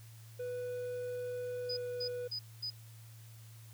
triangle tone with pitch glide, 493.9 to 491.1 Hz, B4 to B4, 0 to -10 cents, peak -35 dBFS, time 0.39-2.28 s, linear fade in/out 10 ms, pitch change -10 cents, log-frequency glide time 1.62-1.8 s
sine tone bursts, 4978 Hz, D#8, in tune, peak -36 dBFS, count 4, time 1.69-2.704 s, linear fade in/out 10 ms, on 81 ms, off 230 ms
effects added 112 Hz sine -51 dBFS peak until 3.73 s + white hiss -61 dBFS RMS until 3.73 s

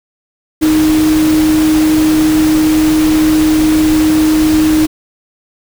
sine tone in noise, 311.1 Hz, D#4, in tune, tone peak -7 dBFS, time 0.61-4.87 s, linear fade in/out 20 ms, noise pink, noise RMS -20 dBFS, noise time 0.61-4.87 s, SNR +10 dB, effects none

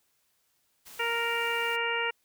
white noise, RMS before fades -48 dBFS, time 0.85-1.77 s, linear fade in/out 20 ms
harmonic tone, 466.2 Hz, A#4, in tune, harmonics 1 / 2 / 3 / 4 / 5 / 6, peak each -34 / -34 / -34 / -34 / -34 / -34 dBFS, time 0.99-2.11 s, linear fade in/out 10 ms
effects white hiss -72 dBFS RMS until 2.24 s

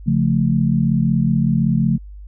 sine chord, Db augmented, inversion none, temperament equal, 138.59 / 174.61 / 220 Hz, Db3 / F3 / A3, 0 / 0 / 0 cents, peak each -18 dBFS, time 0.06-1.98 s, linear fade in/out 20 ms, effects added 50 Hz sine -33 dBFS peak until 2.27 s

